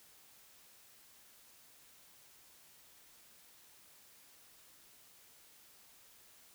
silence, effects white hiss -62 dBFS RMS until 6.54 s

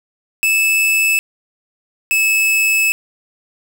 45% pulse tone pair in turn, 2617 / 2603 Hz, E7 / E7, -13 / -22 cents, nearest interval unison, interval 9 cents, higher first, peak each -12 dBFS, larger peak neither, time 0.43-1.19 / 2.11-2.92 s, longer second, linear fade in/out 0 ms, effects none

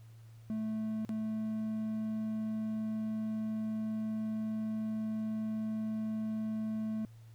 triangle tone with dropouts, 218.4 Hz, A3, 13 cents flat, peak -31 dBFS, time 0.5-7.05 s, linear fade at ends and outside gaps 0 ms, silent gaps 1.05-1.092 s, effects added 113 Hz sine -51 dBFS peak until 7.34 s + pink hiss -68 dBFS RMS until 7.34 s

